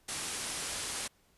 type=low-pass noise; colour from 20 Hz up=white; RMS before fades=-38 dBFS; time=0.08-1.08 s; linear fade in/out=10 ms; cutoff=11000 Hz; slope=96 dB/octave; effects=pink hiss -68 dBFS RMS until 1.37 s + resampled to 32000 Hz